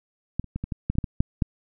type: clicks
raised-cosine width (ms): 5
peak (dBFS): -12 / -29 / -17 / -17 / -16 / -11 / -23 / -8 / -16 / -7 / -8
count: 11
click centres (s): 0.396 / 0.443 / 0.56 / 0.64 / 0.722 / 0.9 / 0.954 / 0.985 / 1.042 / 1.205 / 1.422
effects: none